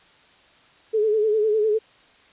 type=tone with vibrato; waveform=sine; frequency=429.8 Hz; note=A4; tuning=41 cents flat; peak=-17 dBFS; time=0.93-1.79 s; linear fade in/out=20 ms; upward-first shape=sine; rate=9.9 Hz; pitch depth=59 cents each way; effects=white hiss -54 dBFS RMS until 2.32 s + resampled to 8000 Hz